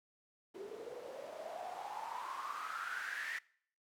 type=noise with band-pass filter sweep; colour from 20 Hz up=white; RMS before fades=-44 dBFS; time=0.54-3.39 s; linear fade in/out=10 ms; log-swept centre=380 to 1900 Hz; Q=9.2; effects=noise-tail reverb RT60 0.6 s tail -23 dB re dry